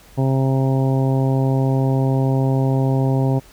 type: harmonic tone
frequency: 133.3 Hz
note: C3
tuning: 33 cents sharp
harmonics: 1 / 2 / 3 / 4 / 5 / 6 / 7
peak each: -16 / -22 / -26 / -28 / -30 / -32 / -33 dBFS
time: 0.17-3.4 s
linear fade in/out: 20 ms
effects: added 47 Hz sine -48 dBFS peak until 3.52 s + pink hiss -48 dBFS RMS until 3.52 s